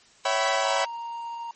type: chord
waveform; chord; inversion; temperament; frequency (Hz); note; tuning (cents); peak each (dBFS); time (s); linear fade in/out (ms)
sawtooth; C# half-diminished seventh; none; equal with one note detuned; 554.4 / 659.3 / 766.5 / 987.8; C#5 / E5 / G5 / B5; 0 / 0 / -39 / 0; -24; 0.25-0.85; 5
type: tone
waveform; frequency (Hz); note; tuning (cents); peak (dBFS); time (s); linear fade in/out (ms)
triangle; 932.3; A#5; 0; -30; 0.64-1.51; 2
effects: white hiss -56 dBFS RMS until 1.55 s + MP3 32 kbps